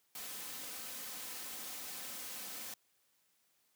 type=noise with comb filter; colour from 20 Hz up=white; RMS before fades=-45 dBFS; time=0.15-2.74 s; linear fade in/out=2 ms; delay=3.9 ms; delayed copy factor=+0.5; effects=white hiss -75 dBFS RMS until 3.75 s + high-pass 100 Hz 12 dB/octave